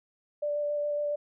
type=tone with vibrato; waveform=sine; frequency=587.3 Hz; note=D5; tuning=in tune; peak=-27 dBFS; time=0.42-1.16 s; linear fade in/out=10 ms; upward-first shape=square; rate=7.2 Hz; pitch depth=8 cents each way; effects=none